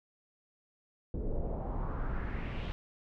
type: noise with low-pass filter sweep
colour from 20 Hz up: brown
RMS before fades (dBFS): -35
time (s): 1.14-2.72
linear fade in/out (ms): 0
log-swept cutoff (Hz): 410 to 3300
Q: 2.8
effects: none